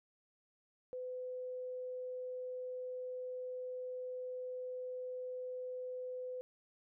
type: tone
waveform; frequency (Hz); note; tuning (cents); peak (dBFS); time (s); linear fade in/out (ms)
sine; 505; B4; +39; -40; 0.93-6.41; 0
effects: none

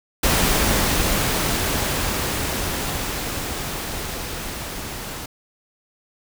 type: noise with level ramp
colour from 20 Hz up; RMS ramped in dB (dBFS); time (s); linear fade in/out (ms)
pink; -18 to -32; 0.23-5.26; 5
effects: none

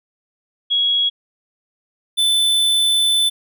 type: tone pair in turn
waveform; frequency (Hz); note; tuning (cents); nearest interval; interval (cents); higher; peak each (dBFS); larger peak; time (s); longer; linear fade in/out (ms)
sine / square; 3325 / 3515; G#7 / A7; +1 / -2; minor second; 97; second; -14; neither; 0.7-1.1 / 2.17-3.3; second; 20
effects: none

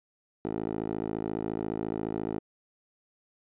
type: tone with band-pass filter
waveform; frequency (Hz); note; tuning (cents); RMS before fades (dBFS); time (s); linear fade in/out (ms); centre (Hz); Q
10% pulse; 54.4; A1; -19; -33; 0.45-2.39; 0; 420; 1.9
effects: resampled to 8000 Hz

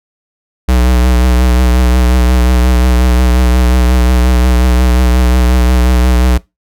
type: tone with vibrato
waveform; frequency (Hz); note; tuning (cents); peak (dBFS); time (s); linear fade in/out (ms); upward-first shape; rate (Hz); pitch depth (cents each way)
square; 61.9; B1; +5; -7; 0.68-6.38; 10; triangle; 5.6; 50
effects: noise-tail reverb RT60 0.2 s tail -21 dB re dry

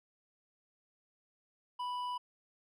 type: tone with hard clipping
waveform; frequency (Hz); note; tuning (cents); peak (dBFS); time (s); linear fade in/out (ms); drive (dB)
sine; 987.8; B5; 0; -37; 1.79-2.18; 10; 7
effects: none

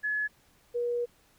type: tone pair in turn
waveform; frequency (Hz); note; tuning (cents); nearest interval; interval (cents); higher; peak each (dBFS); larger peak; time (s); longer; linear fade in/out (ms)
sine; 1703 / 480.1; G#6 / B4; +43 / -49; octave + minor seventh; 2192; first; -27; neither; 0.03-0.28 / 0.74-1.06; second; 20
effects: pink hiss -64 dBFS RMS until 1.38 s

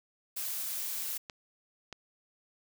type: noise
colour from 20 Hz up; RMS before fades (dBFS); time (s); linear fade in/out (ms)
blue; -36; 0.36-1.18; 10
type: clicks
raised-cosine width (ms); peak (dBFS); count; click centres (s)
0.2; -24; 2; 1.298 / 1.927
effects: none

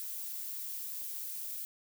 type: noise with amplitude modulation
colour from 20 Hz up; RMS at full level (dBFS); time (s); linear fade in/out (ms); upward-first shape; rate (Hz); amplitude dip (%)
violet; -38; 0-1.65; 0; sine; 256; 50
effects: none

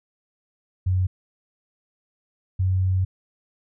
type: tone pair in turn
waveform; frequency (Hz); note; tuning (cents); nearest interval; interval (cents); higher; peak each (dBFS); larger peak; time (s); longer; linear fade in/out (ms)
sine; 92.4 / 93.37; F#2 / F#2; -2 / +16; unison; 18; second; -18; neither; 0.86-1.07 / 2.59-3.05; second; 10
effects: none

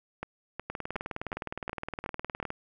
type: two click trains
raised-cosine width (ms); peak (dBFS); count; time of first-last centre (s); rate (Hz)
0.5; -19 / -19; 7 / 36; 0.23-2.428 / 0.7-2.504; 2.73 / 19.4
effects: none

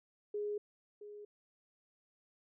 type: tone with echo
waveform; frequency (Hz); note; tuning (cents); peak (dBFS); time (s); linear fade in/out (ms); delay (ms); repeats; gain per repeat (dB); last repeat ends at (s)
sine; 415.3; G#4; 0; -35; 0.34-0.58; 5; 670; 1; -12; 1.25
effects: none

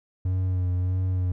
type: tone with vibrato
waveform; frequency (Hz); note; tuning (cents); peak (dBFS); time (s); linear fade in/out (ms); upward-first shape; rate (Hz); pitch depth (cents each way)
triangle; 91.6; F#2; -17; -20; 0.25-1.32; 5; sine; 1.6; 27
effects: none

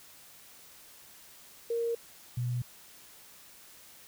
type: tone pair in turn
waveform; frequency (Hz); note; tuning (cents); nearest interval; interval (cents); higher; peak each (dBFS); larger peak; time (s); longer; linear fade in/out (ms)
sine; 465.7 / 122.39; A#4 / B2; -2 / -15; octave + major seventh; 2313; first; -28 / -29; first; 1.7-1.95 / 2.37-2.62; neither; 5
effects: white hiss -54 dBFS RMS until 4.07 s

